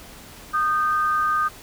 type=tone pair together; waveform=sine; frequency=1227.8 / 1558 Hz; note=D#6 / G6; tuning=-23 / -11 cents; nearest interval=major third; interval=412 cents; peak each=-19 / -26 dBFS; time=0.53-1.49 s; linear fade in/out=20 ms; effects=pink hiss -43 dBFS RMS until 1.62 s